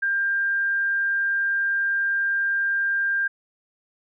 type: tone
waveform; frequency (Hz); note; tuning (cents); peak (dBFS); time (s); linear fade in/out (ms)
sine; 1595; G6; +30; -20; 0.02-3.28; 10
effects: none